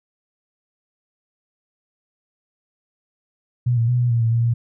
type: tone with pitch steps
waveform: sine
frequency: 122.3 / 115.7 / 123.3 / 121.9 / 117.1 / 114 / 116.9 / 117.7 Hz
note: B2 / A#2 / B2 / B2 / A#2 / A#2 / A#2 / A#2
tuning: -16 / -13 / -2 / -22 / +8 / -38 / +5 / +17 cents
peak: -15 dBFS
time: 3.66-4.54 s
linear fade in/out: 10 ms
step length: 110 ms
effects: none